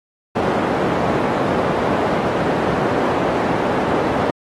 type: band-pass noise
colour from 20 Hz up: white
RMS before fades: -19 dBFS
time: 0.35-4.31 s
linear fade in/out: 10 ms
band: 140 to 690 Hz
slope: 12 dB/octave
effects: AAC 32 kbps